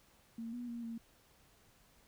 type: tone with pitch steps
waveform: sine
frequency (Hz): 228.9 / 242.7 / 235.5 / 229.5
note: A#3 / B3 / A#3 / A#3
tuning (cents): -31 / -30 / +18 / -27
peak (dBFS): -40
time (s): 0.38-0.98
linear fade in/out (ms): 5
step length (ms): 150
effects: pink hiss -67 dBFS RMS until 2.07 s